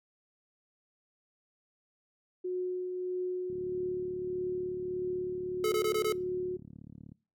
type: tone with tremolo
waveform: sine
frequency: 364.5 Hz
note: F#4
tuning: 26 cents flat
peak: -30 dBFS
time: 2.44-6.57 s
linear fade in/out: 10 ms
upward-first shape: triangle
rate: 1.6 Hz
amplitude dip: 35%
type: click train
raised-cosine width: 5 ms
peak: -31 dBFS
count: 132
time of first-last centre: 3.5-7.119 s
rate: 36.2 Hz
type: tone bursts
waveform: square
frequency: 430 Hz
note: A4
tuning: 40 cents flat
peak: -28 dBFS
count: 5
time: 5.64-6.124 s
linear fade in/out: 2 ms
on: 80 ms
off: 21 ms
effects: noise-tail reverb RT60 0.4 s tail -24 dB re dry + high-pass 150 Hz 12 dB/octave